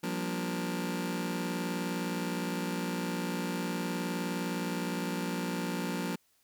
sawtooth chord, G minor seventh, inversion third, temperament just, 176.4 / 196 / 235.2 / 294 Hz, F3 / G3 / Bb3 / D4, +18 / 0 / +16 / +2 cents, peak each -31 / -37 / -33 / -35 dBFS, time 0.03-6.16 s, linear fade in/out 10 ms, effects white hiss -70 dBFS RMS until 6.43 s

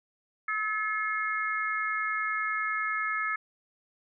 harmonic tone, 430 Hz, A4, 40 cents flat, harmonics 3 / 4 / 5, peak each -31 / -32 / -33 dBFS, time 0.48-3.36 s, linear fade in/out 5 ms, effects none

